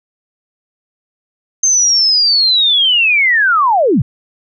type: linear sweep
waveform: sine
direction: down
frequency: 6350 to 92.5 Hz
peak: -8 dBFS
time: 1.63-4.02 s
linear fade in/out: 5 ms
effects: none